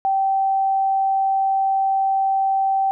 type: tone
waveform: sine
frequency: 776 Hz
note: G5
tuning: 18 cents flat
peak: -16 dBFS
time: 0.05-2.91 s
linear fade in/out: 0 ms
effects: none